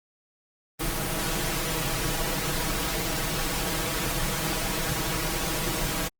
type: noise with comb filter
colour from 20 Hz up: pink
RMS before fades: -28 dBFS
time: 0.79-6.09 s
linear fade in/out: 20 ms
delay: 6.2 ms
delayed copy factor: +0.8
effects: Opus 24 kbps